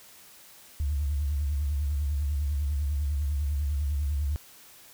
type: tone with vibrato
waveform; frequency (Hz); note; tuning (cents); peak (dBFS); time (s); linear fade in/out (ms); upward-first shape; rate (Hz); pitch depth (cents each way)
sine; 72.2; D2; -29; -24; 0.8-4.36; 0; sine; 10; 100
effects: tanh soft clip ceiling -20 dBFS + white hiss -52 dBFS RMS until 4.93 s